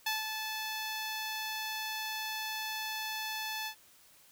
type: tone with ADSR envelope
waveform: 10% pulse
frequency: 870 Hz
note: A5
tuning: 20 cents flat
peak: -21 dBFS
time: 0.06-3.75 s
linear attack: 7 ms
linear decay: 160 ms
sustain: -6 dB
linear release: 84 ms
effects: white hiss -61 dBFS RMS until 4.31 s